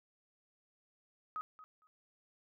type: tone with echo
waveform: sine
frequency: 1263 Hz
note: D#6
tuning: 26 cents sharp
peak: -37 dBFS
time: 1.36-1.41 s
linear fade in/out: 0 ms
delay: 230 ms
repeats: 2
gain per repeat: -15 dB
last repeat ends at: 1.87 s
effects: none